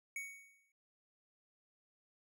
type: tone with exponential decay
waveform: square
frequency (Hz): 2233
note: C#7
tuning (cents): +12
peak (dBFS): -39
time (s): 0.16-0.72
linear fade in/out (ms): 2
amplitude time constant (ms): 120
effects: noise-tail reverb RT60 0.4 s tail -20 dB re dry